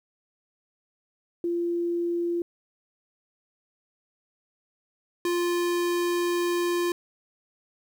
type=tone pair in turn; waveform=sine / square; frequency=344.2 / 349 Hz; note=F4 / F4; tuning=-25 / -1 cents; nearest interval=unison; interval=24 cents; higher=second; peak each=-24 / -24 dBFS; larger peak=neither; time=1.44-2.42 / 5.25-6.92 s; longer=second; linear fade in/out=2 ms; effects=10-bit